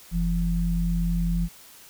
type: tone pair together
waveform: sine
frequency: 45.05 / 170.2 Hz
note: F#1 / F3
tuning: -45 / -44 cents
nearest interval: octave + major seventh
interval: 2301 cents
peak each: -24 dBFS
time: 0.11-1.49 s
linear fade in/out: 50 ms
effects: white hiss -49 dBFS RMS until 1.89 s